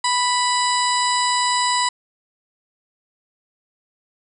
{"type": "harmonic tone with a mistuned harmonic", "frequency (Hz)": 987.8, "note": "B5", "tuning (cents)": 0, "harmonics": [1, 2, 3, 4, 5, 7, 8, 9], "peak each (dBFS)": [-19, -26, -30, -26, -26, -32, -29, -33], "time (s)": [0.04, 1.89], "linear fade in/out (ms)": 5, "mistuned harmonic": 7, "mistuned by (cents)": 79, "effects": []}